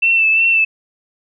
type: tone with vibrato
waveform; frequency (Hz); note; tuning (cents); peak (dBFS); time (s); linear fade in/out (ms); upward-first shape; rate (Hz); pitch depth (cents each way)
sine; 2664; E7; +18; -10; 0.02-0.65; 10; sine; 2.8; 31
effects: none